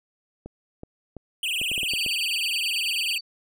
clicks, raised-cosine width 2 ms, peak -24 dBFS, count 9, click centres 0.46 / 0.834 / 1.167 / 1.615 / 1.716 / 1.779 / 1.832 / 1.936 / 2.063 s
square tone with vibrato, 2846 Hz, F7, 32 cents sharp, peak -25 dBFS, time 1.43-3.18 s, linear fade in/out 2 ms, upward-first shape triangle, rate 20 Hz, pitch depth 270 cents each way
sine tone with tremolo, 4573 Hz, D8, 47 cents flat, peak -27 dBFS, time 1.88-3.21 s, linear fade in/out 20 ms, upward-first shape triangle, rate 9.2 Hz, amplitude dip 75%
effects none

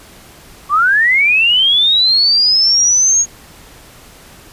sine linear sweep, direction up, 1112 to 6645 Hz, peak -8 dBFS, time 0.69-3.26 s, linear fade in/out 50 ms, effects pink hiss -40 dBFS RMS until 4.52 s + resampled to 32000 Hz

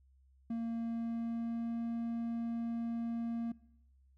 triangle tone with pitch glide, 230 to 232 Hz, A#3 to A#3, -23 to -8 cents, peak -32 dBFS, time 0.5-3.52 s, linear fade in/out 5 ms, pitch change +15 cents, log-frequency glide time 0.72-1.83 s, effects noise-tail reverb RT60 0.8 s tail -21 dB re dry + added 66 Hz sine -63 dBFS peak until 4.17 s

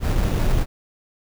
brown noise with sample-and-hold, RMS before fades -19 dBFS, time 0-0.66 s, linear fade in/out 50 ms, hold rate 3150 Hz, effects none

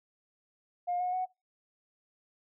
sine tone with pitch steps, 710 / 724.9 / 740.2 Hz, F5 / F#5 / F#5, +28 / -36 / 0 cents, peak -28 dBFS, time 0.87-1.26 s, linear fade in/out 20 ms, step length 130 ms, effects noise-tail reverb RT60 0.2 s tail -21 dB re dry + tanh soft clip ceiling -24 dBFS

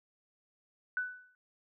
sine tone with exponential decay, 1493 Hz, F#6, 15 cents sharp, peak -28 dBFS, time 0.97-1.35 s, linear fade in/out 1 ms, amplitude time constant 81 ms, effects none

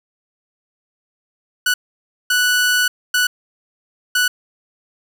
sawtooth tone bursts at uneven times, 1480 Hz, F#6, in tune, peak -10 dBFS, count 4, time 1.66-1.74 / 2.3-2.88 / 3.14-3.27 / 4.15-4.28 s, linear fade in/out 5 ms, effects none

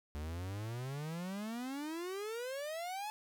45% pulse exponential sweep, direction up, 72 to 866 Hz, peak -39 dBFS, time 0.15-3.1 s, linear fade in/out 0 ms, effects none

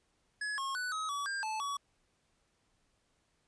square tone with pitch steps, 1691 / 1084 / 1488 / 1273 / 1140 / 1599 / 872 / 1131 Hz, G#6 / C#6 / F#6 / D#6 / C#6 / G6 / A5 / C#6, +31 / -39 / +9 / +39 / +48 / +34 / -16 / +34 cents, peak -35 dBFS, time 0.41-1.77 s, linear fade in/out 5 ms, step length 170 ms, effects pink hiss -75 dBFS RMS until 3.47 s + resampled to 22050 Hz

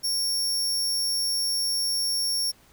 sawtooth tone, 5500 Hz, F8, 27 cents flat, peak -21 dBFS, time 0.03-2.52 s, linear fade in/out 20 ms, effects pink hiss -57 dBFS RMS until 2.72 s

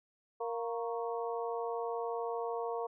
harmonic tone with a mistuned harmonic, 233.1 Hz, A#3, in tune, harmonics 2 / 3 / 4 / 5, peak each -36 / -40 / -42 / -44 dBFS, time 0.4-2.87 s, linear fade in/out 10 ms, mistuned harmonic 5, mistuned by -90 cents, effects none

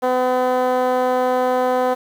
10% pulse tone with band-pass filter, 253 Hz, B3, 42 cents sharp, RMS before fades -18 dBFS, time 0.02-1.95 s, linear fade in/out 20 ms, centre 560 Hz, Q 1.5, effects 7-bit

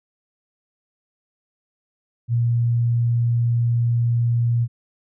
sine tone, 118.3 Hz, A#2, 26 cents sharp, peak -16 dBFS, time 2.28-4.68 s, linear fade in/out 50 ms, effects none

